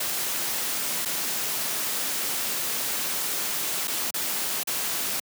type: noise with dropouts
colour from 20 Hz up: white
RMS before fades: -28 dBFS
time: 0-5.2 s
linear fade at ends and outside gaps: 5 ms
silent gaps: 1.051-1.056 / 3.874-3.878 / 4.108-4.14 / 4.634-4.672 s
effects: high-pass 150 Hz 12 dB/octave